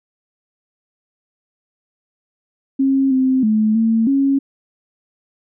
sine tone with pitch steps, 270.1 / 260.8 / 216 / 225.2 / 274.6 Hz, C#4 / C4 / A3 / A3 / C#4, -45 / -5 / -32 / +40 / -16 cents, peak -12 dBFS, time 2.79-4.39 s, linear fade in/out 10 ms, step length 320 ms, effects none

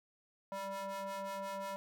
square ring-modulated tone, 194.8 Hz, G3, 11 cents flat, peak -37 dBFS, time 0.52-1.76 s, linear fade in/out 0 ms, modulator 782 Hz, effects none

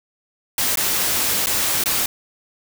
white noise with dropouts, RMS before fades -20 dBFS, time 0.58-2.06 s, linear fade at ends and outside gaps 2 ms, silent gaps 0.757-0.772 / 1.46-1.469 / 1.838-1.858 s, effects none

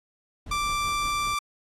brown noise with tremolo, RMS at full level -36 dBFS, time 0.46-1.35 s, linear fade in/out 5 ms, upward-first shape triangle, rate 5.3 Hz, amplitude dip 55%
sawtooth tone, 1174.7 Hz, D6, in tune, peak -21 dBFS, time 0.51-1.39 s, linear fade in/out 5 ms
effects low-pass 10000 Hz 12 dB/octave + AAC 64 kbps

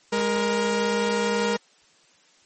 sawtooth tone pair together, 206.1 / 470.4 Hz, G#3 / A#4, -13 / +16 cents, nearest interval octave + major second, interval 1429 cents, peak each -22 / -19 dBFS, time 0.12-1.57 s, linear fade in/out 10 ms, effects white hiss -58 dBFS RMS until 2.45 s + MP3 32 kbps

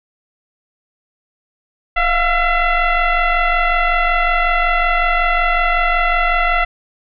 sine tone with frequency modulation, 659.3 Hz, E5, in tune, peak -12 dBFS, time 1.96-6.65 s, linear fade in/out 10 ms, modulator 682 Hz, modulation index 2.7, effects none

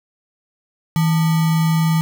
sine tone with sample-and-hold, 161.4 Hz, E3, 36 cents flat, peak -13 dBFS, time 0.96-2.01 s, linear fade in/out 0 ms, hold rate 1050 Hz, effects none

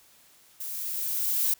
violet noise with level ramp, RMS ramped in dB -36 to -24 dBFS, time 0.6-1.54 s, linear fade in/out 5 ms, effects white hiss -58 dBFS RMS until 1.59 s

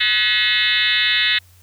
sine tone with frequency modulation, 2800 Hz, F7, 4 cents sharp, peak -14 dBFS, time 0-1.39 s, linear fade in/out 10 ms, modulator 219 Hz, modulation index 5.2, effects added 89 Hz sine -48 dBFS peak until 1.62 s + white hiss -54 dBFS RMS until 1.62 s

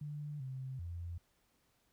sine tone with pitch steps, 147.8 / 131.4 / 85.8 Hz, D3 / C3 / F2, +11 / +8 / -30 cents, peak -40 dBFS, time 0.01-1.18 s, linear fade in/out 5 ms, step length 390 ms, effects pink hiss -75 dBFS RMS until 1.92 s

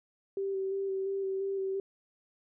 sine tone with vibrato, 388.1 Hz, G4, 17 cents flat, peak -30 dBFS, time 0.37-1.8 s, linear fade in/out 2 ms, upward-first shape square, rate 2.9 Hz, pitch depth 16 cents each way, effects none

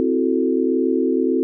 sine chord, F# half-diminished seventh, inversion second, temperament equal with one note detuned, 261.6 / 328.3 / 370 / 440 Hz, C4 / E4 / F#4 / A4, 0 / -7 / 0 / 0 cents, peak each -20 / -22 / -21 / -23 dBFS, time 0-1.43 s, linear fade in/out 0 ms, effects none

